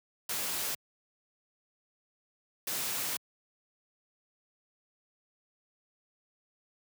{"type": "noise bursts at uneven times", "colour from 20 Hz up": "white", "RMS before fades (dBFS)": -34, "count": 2, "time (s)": [[0.29, 0.75], [2.67, 3.17]], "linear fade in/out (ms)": 5, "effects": ["high-pass 100 Hz 12 dB/octave"]}